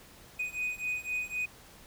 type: beating tone pair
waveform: triangle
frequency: 2489 / 2492.9 Hz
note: D#7 / D#7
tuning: 0 / +3 cents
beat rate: 3.9 Hz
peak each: -34 / -33 dBFS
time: 0.39-1.46 s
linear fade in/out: 10 ms
effects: pink hiss -54 dBFS RMS until 1.86 s